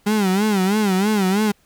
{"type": "tone with vibrato", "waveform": "35% pulse", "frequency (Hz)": 200.3, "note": "G3", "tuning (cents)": 38, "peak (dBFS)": -14, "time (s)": [0.06, 1.52], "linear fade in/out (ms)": 10, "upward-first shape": "sine", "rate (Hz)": 3.1, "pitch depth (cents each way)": 140, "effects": ["pink hiss -59 dBFS RMS until 1.65 s"]}